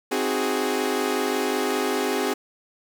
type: chord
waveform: sawtooth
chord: Ab dominant seventh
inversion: first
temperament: equal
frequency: 261.6 / 311.1 / 370 / 415.3 Hz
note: C4 / Eb4 / Gb4 / Ab4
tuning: 0 / 0 / 0 / 0 cents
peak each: -24 / -28 / -24 / -22 dBFS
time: 0.11-2.34 s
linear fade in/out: 10 ms
effects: 9-bit